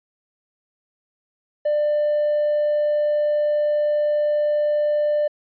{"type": "tone", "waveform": "triangle", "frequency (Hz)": 595, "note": "D5", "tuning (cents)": 22, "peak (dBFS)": -14, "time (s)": [1.65, 5.28], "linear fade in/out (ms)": 10, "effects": ["tanh soft clip ceiling -13 dBFS", "resampled to 11025 Hz"]}